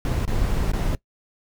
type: noise with dropouts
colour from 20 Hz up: brown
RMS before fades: -22 dBFS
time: 0.05-0.95 s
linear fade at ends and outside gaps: 1 ms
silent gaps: 0.252-0.277 / 0.717-0.734 s
effects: noise-tail reverb RT60 0.1 s tail -20 dB re dry